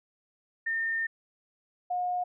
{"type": "tone pair in turn", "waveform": "sine", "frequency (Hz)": [1816, 719.4], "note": ["A#6", "F#5"], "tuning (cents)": [-46, -49], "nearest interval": "octave + major third", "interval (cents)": 1603, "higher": "first", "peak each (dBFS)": -27, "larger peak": "neither", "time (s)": [[0.66, 1.07], [1.9, 2.24]], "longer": "first", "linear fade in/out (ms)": 10, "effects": []}